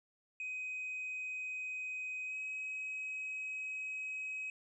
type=tone with pitch glide; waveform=triangle; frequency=2515 to 2541 Hz; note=D#7 to D#7; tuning=+18 to +36 cents; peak=-36 dBFS; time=0.4-4.5 s; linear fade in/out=2 ms; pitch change=+18 cents; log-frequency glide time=2.26-2.35 s; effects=tanh soft clip ceiling -34 dBFS + resampled to 22050 Hz